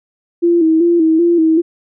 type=tone with vibrato; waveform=sine; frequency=331.6 Hz; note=E4; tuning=10 cents sharp; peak=-8 dBFS; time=0.42-1.62 s; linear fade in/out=20 ms; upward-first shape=square; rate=2.6 Hz; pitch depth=59 cents each way; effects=none